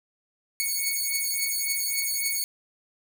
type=beating tone pair; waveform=5% pulse; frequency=2217 / 2220.6 Hz; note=C#7 / C#7; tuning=0 / +2 cents; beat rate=3.6 Hz; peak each=-18 dBFS; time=0.6-2.44 s; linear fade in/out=0 ms; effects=none